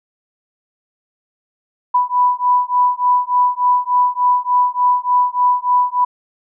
sine beating tone pair, 987.8 / 991.2 Hz, B5 / B5, 0 / +6 cents, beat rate 3.4 Hz, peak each -15 dBFS, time 1.94-6.05 s, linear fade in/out 10 ms, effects none

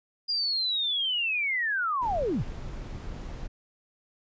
sine linear sweep, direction down, 4870 to 62.1 Hz, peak -25 dBFS, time 0.28-2.44 s, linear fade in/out 20 ms
brown noise, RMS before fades -37 dBFS, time 2.01-3.48 s, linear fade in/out 20 ms
effects resampled to 16000 Hz

